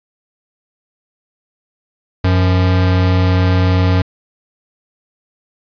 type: tone pair together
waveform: square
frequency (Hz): 92.5 / 174.9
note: F#2 / F3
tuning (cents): 0 / +3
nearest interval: major seventh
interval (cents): 1103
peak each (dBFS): -11 / -21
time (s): 2.24-4.02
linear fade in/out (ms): 5
effects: resampled to 11025 Hz + 7-bit